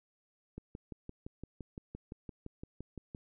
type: click train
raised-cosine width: 3 ms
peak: -30 dBFS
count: 16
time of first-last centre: 0.58-3.148 s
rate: 5.84 Hz
effects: none